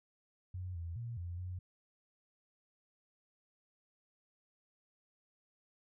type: tone with pitch steps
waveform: sine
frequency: 91.3 / 84.4 / 117.6 / 87.1 / 90.8 Hz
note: F#2 / E2 / A#2 / F2 / F#2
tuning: -23 / +41 / +16 / -4 / -32 cents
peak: -39 dBFS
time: 0.54-1.59 s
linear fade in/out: 5 ms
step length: 210 ms
effects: none